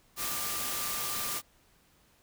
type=tone in noise; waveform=sine; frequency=1190 Hz; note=D6; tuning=22 cents sharp; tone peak=-42 dBFS; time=0.16-1.42 s; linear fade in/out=50 ms; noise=white; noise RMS=-34 dBFS; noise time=0.16-1.42 s; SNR=-11 dB; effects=pink hiss -65 dBFS RMS until 2.22 s